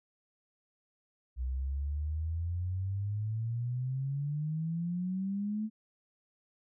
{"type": "exponential sweep", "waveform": "sine", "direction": "up", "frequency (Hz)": [61.74, 220], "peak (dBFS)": -31, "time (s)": [1.36, 5.7], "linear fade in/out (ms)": 50, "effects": []}